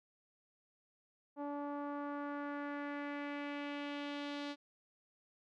sawtooth tone with low-pass filter sweep, 288.1 Hz, D4, 33 cents flat, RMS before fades -42 dBFS, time 1.36-4.56 s, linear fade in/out 50 ms, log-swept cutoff 870 to 4100 Hz, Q 2, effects none

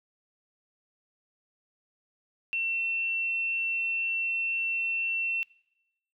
sine tone, 2701 Hz, E7, 42 cents sharp, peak -27 dBFS, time 2.53-5.43 s, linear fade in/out 0 ms, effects noise-tail reverb RT60 0.9 s tail -23 dB re dry

